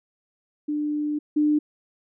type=tone pair in turn; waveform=sine; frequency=297.8 / 299.5 Hz; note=D4 / D4; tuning=+24 / +34 cents; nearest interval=unison; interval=10 cents; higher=second; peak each=-23 / -17 dBFS; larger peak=second; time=0.68-1.19 / 1.36-1.59 s; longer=first; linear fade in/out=10 ms; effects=none